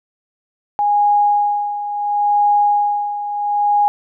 sine tone with tremolo, 824 Hz, G#5, 14 cents flat, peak -10 dBFS, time 0.79-3.88 s, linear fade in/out 0 ms, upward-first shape sine, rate 0.72 Hz, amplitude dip 70%, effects none

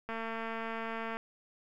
click train, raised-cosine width 0.5 ms, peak -24 dBFS, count 245, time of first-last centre 0.09-1.17 s, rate 226 Hz, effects 11-bit

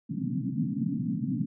white band-pass noise, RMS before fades -30 dBFS, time 0.09-1.46 s, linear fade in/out 20 ms, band 120 to 280 Hz, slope 96 dB/octave, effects none

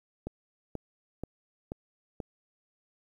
click train, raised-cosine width 2 ms, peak -22 dBFS, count 5, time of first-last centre 0.27-2.202 s, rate 2.07 Hz, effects 10-bit

